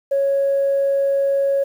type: tone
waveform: sine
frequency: 553 Hz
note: C#5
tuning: 4 cents flat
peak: -14 dBFS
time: 0.11-1.64 s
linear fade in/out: 10 ms
effects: tanh soft clip ceiling -11 dBFS + 8-bit